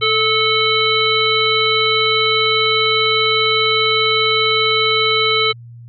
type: harmonic tone with a mistuned harmonic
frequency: 440 Hz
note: A4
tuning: in tune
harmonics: 1 / 3 / 5 / 7 / 9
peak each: -19 / -19 / -19 / -19 / -19 dBFS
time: 0.01-5.53 s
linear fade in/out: 20 ms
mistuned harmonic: 3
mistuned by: -33 cents
effects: added 118 Hz sine -34 dBFS peak until 5.88 s